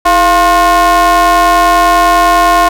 square ring-modulated tone, 185 Hz, F#3, in tune, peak -3 dBFS, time 0.05-2.69 s, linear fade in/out 10 ms, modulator 880 Hz, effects none

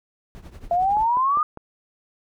brown noise with tremolo, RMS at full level -37 dBFS, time 0.35-1.07 s, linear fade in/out 0 ms, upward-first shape triangle, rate 11 Hz, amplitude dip 85%
sine exponential sweep, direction up, 679 to 1244.5 Hz, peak -17 dBFS, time 0.71-1.43 s, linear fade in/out 2 ms
click train, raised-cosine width 1 ms, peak -22 dBFS, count 4, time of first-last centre 0.97-1.574 s, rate 4.97 Hz
effects none

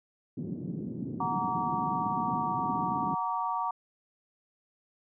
pink band-pass noise, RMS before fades -36 dBFS, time 0.37-3.15 s, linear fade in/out 10 ms, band 150 to 290 Hz, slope 24 dB/octave
sine chord, Gb augmented, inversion none, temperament equal with one note detuned, 740 / 932.3 / 1150.5 Hz, Gb5 / Bb5 / D6, 0 / 0 / -36 cents, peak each -35 / -31 / -33 dBFS, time 1.2-3.71 s, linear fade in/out 5 ms
effects none

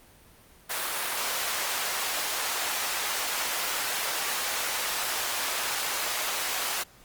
pink high-pass noise, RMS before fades -30 dBFS, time 0.69-6.84 s, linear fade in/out 20 ms, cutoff 800 Hz, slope 12 dB/octave, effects pink hiss -55 dBFS RMS until 7.04 s + Opus 32 kbps

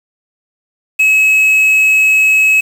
triangle tone with quantisation, 2570 Hz, E7, 45 cents flat, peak -5 dBFS, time 0.99-2.61 s, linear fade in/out 10 ms, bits 5, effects none

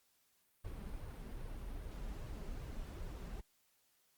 brown noise with flanger, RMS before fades -45 dBFS, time 0.64-3.41 s, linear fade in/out 10 ms, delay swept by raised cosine 1.8 to 5.2 ms, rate 2.5 Hz, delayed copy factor +0.5, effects white hiss -75 dBFS RMS until 4.17 s + Opus 48 kbps

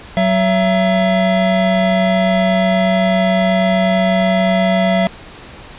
square tone pair together, 187.4 / 671.1 Hz, F#3 / E5, +22 / +31 cents, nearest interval octave + minor seventh, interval 2209 cents, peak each -15 dBFS, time 0.17-5.07 s, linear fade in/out 0 ms, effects pink hiss -36 dBFS RMS until 5.78 s + resampled to 8000 Hz

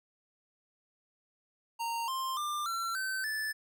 square tone with pitch steps, 925 / 1050.3 / 1192.7 / 1354.3 / 1537.8 / 1746.2 Hz, A#5 / C6 / D6 / E6 / G6 / A6, -14 / +6 / +26 / +46 / -34 / -14 cents, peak -33 dBFS, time 1.79-3.53 s, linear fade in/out 20 ms, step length 290 ms, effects none

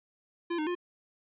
square tone with pitch steps, 342.8 / 306.6 / 353.7 Hz, F4 / D#4 / F4, -32 / -25 / +22 cents, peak -30 dBFS, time 0.5-0.752 s, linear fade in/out 10 ms, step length 84 ms, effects resampled to 8000 Hz + 12-bit

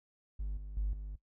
triangle tone with level steps, 50.2 Hz, G1, 42 cents sharp, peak -32 / -39 / -27 / -37 dBFS, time 0.39-1.16 s, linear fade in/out 10 ms, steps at 0.57 / 0.77 / 0.93 s, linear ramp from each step 2 ms, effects noise-tail reverb RT60 0.1 s tail -17 dB re dry + tanh soft clip ceiling -27 dBFS

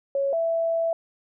sine tone pair in turn, 553 / 662.3 Hz, C#5 / E5, -4 / +8 cents, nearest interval minor third, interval 312 cents, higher second, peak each -21 dBFS, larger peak neither, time 0.15-0.33 / 0.33-0.93 s, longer second, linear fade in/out 2 ms, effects none

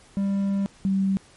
triangle / sine tone pair in turn, 197.6 / 193.42 Hz, G3 / G3, +14 / -23 cents, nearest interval unison, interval 37 cents, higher first, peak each -19 dBFS, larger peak neither, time 0.17-0.66 / 0.85-1.17 s, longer first, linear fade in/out 0 ms, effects pink hiss -53 dBFS RMS until 1.36 s + MP3 48 kbps

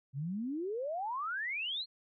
sine exponential sweep, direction up, 128.4 to 4321 Hz, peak -34 dBFS, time 0.13-1.86 s, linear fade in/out 50 ms, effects none

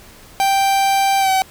45% pulse tone with pitch glide, 784 to 762.6 Hz, G5 to G5, 0 to -48 cents, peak -13 dBFS, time 0.4-1.42 s, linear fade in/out 0 ms, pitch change -48 cents, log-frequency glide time 1.19-1.3 s, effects pink hiss -43 dBFS RMS until 1.5 s

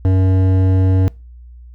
sine tone with hard clipping, 94 Hz, F#2, 28 cents sharp, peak -12 dBFS, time 0.05-1.08 s, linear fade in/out 0 ms, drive 12 dB, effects noise-tail reverb RT60 0.3 s tail -24 dB re dry + added 60 Hz sine -35 dBFS peak until 1.74 s

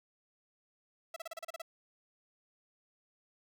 sawtooth tone bursts, 659.3 Hz, E5, in tune, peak -36 dBFS, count 9, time 1.14-1.619 s, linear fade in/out 5 ms, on 23 ms, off 34 ms, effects none

